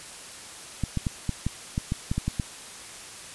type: clicks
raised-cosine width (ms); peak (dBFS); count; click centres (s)
5; -13; 11; 0.837 / 0.973 / 1.068 / 1.293 / 1.466 / 1.779 / 1.921 / 2.115 / 2.18 / 2.28 / 2.398
effects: white hiss -42 dBFS RMS until 3.34 s + resampled to 24000 Hz